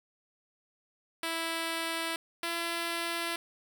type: tone pair in turn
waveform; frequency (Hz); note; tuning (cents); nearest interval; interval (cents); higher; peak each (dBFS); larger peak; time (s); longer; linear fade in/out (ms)
5% pulse; 329.6 / 337.9; E4 / E4; 0 / +43; unison; 43; second; -20; neither; 1.23-2.16 / 2.43-3.36; neither; 2
effects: none